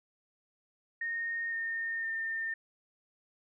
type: tone with pitch steps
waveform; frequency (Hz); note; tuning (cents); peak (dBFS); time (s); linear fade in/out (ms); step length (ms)
sine; 1847 / 1827.9 / 1809; A#6 / A#6 / A6; -16 / -34 / +48; -32; 1.01-2.54; 5; 510
effects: none